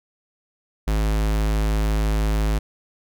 square tone, 53 Hz, G#1, 36 cents sharp, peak -19 dBFS, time 0.87-2.59 s, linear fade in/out 10 ms, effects none

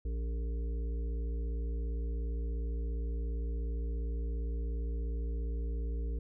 harmonic tone, 57.2 Hz, A#1, 32 cents flat, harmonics 1 / 3 / 5 / 7 / 8, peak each -32 / -49 / -50 / -52 / -50 dBFS, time 0.05-6.19 s, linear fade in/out 5 ms, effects none

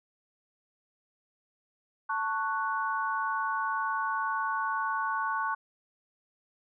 sine chord, F# minor, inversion first, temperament just, 888 / 1110 / 1480 Hz, A5 / C#6 / F#6, +16 / +2 / 0 cents, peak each -33 / -31 / -33 dBFS, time 2.09-5.55 s, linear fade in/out 10 ms, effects none

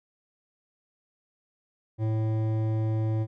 sine tone with hard clipping, 110 Hz, A2, in tune, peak -26 dBFS, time 1.98-3.27 s, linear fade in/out 50 ms, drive 12 dB, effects none

